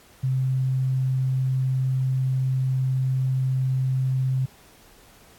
sine tone, 130.81 Hz, C3, in tune, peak -20 dBFS, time 0.23-4.46 s, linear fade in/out 10 ms, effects pink hiss -53 dBFS RMS until 5.38 s + AAC 64 kbps

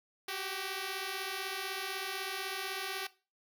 5% pulse beating tone pair, 376.6 / 392.6 Hz, F#4 / G4, +31 / +3 cents, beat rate 16 Hz, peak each -28 dBFS, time 0.28-3.07 s, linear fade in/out 5 ms, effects noise-tail reverb RT60 0.3 s tail -17 dB re dry

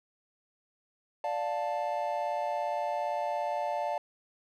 triangle chord, D minor, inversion none, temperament just, 587.3 / 704.8 / 881 Hz, D5 / F5 / A5, 0 / +16 / +2 cents, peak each -32 dBFS, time 1.24-3.98 s, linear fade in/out 2 ms, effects none

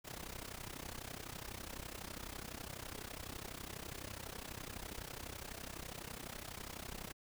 pink noise with amplitude modulation, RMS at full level -44 dBFS, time 0.04-7.13 s, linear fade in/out 20 ms, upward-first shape sine, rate 32 Hz, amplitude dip 85%, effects none

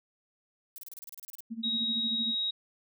violet noise bursts, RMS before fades -44 dBFS, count 13, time 0.76-1.405 s, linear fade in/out 0 ms, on 21 ms, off 31 ms
sine tone with tremolo, 226.9 Hz, A#3, 47 cents flat, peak -32 dBFS, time 1.5-2.35 s, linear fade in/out 20 ms, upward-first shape sine, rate 13 Hz, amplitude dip 85%
sine tone, 3799 Hz, A#7, 32 cents sharp, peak -28 dBFS, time 1.63-2.51 s, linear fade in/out 10 ms
effects none

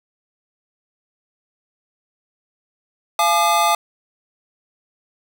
square tone cluster, 686 / 850 / 1207 Hz, F5 / G#5 / D6, -31 / +40 / +47 cents, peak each -20 / -19 / -19 dBFS, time 3.19-3.75 s, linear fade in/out 2 ms, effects none

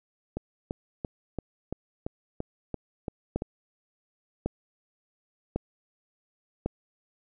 two click trains, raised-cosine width 2 ms, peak -18 / -14 dBFS, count 10 / 4, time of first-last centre 0.37-3.421 / 3.36-6.66 s, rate 2.95 / 0.909 Hz, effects none

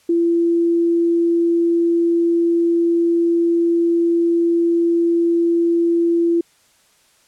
sine tone, 338.7 Hz, E4, 47 cents sharp, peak -13 dBFS, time 0.09-6.41 s, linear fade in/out 5 ms, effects white hiss -56 dBFS RMS until 7.27 s + low-pass 10000 Hz 12 dB/octave

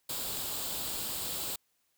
white noise with comb filter, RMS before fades -36 dBFS, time 0.09-1.56 s, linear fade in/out 5 ms, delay 0.25 ms, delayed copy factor +0.55, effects white hiss -75 dBFS RMS until 1.97 s

